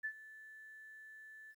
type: tone with ADSR envelope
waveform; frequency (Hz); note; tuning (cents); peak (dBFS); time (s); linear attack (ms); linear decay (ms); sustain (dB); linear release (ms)
sine; 1748; A6; -12; -35; 0.03-1.55; 20; 73; -17; 48
effects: 12-bit